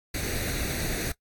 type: noise with comb filter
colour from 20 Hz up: pink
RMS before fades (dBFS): -30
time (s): 0.14-1.12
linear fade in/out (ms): 5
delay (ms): 0.48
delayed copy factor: +0.65
effects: noise-tail reverb RT60 0.1 s tail -22 dB re dry + AAC 64 kbps